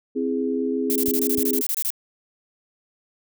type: chord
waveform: sine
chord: C augmented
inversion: none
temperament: equal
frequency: 261.6 / 329.6 / 415.3 Hz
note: C4 / E4 / G#4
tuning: 0 / 0 / 0 cents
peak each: -24 / -29 / -25 dBFS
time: 0.15-1.62 s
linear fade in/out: 20 ms
type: noise bursts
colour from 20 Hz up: violet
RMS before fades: -24 dBFS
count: 13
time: 0.9-1.903 s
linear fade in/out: 0 ms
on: 55 ms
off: 24 ms
type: clicks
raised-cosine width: 5 ms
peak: -22 dBFS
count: 2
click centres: 1.083 / 1.383 s
effects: none